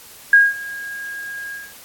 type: tone with ADSR envelope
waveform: sine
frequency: 1633 Hz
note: G#6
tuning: 30 cents flat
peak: -5 dBFS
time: 0.33-1.74 s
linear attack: 3 ms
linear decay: 200 ms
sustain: -22 dB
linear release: 220 ms
effects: white hiss -42 dBFS RMS until 1.84 s + AAC 64 kbps